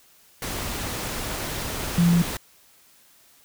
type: tone in noise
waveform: sine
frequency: 171.8 Hz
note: F3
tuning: 28 cents flat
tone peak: -15 dBFS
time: 1.98-2.22 s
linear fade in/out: 2 ms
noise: pink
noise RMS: -30 dBFS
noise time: 0.42-2.37 s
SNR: +12 dB
effects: white hiss -56 dBFS RMS until 3.44 s